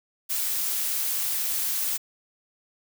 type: noise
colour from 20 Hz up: blue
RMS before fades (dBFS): -27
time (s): 0.29-1.98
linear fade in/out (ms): 20
effects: none